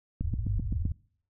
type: low-pass noise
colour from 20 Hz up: white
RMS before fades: -30 dBFS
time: 0.21-0.92 s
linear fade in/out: 5 ms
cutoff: 110 Hz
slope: 96 dB/octave
type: click train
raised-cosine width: 5 ms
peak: -18 dBFS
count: 6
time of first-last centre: 0.21-0.854 s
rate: 7.76 Hz
effects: noise-tail reverb RT60 0.6 s tail -25 dB re dry